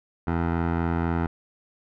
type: tone with low-pass filter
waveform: 15% pulse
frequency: 84.1 Hz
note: E2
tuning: 35 cents sharp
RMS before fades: -25 dBFS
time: 0.27-1.27 s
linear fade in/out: 5 ms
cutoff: 1400 Hz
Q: 1.4
effects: none